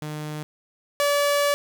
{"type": "tone pair in turn", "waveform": "sawtooth", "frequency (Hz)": [151.8, 575.1], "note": ["D#3", "D5"], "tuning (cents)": [-42, -36], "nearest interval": "octave + major seventh", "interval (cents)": 2306, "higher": "second", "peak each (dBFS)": [-26, -15], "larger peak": "second", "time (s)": [[0.02, 0.43], [1, 1.54]], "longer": "second", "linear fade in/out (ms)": 0, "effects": ["9-bit"]}